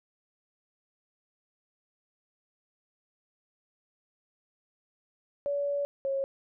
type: tone pair in turn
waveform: sine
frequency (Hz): 570 / 544.8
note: C#5 / C#5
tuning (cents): +48 / -30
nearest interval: minor second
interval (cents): 78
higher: first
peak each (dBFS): -27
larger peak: neither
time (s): 5.46-5.85 / 6.05-6.24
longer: first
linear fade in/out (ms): 0
effects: none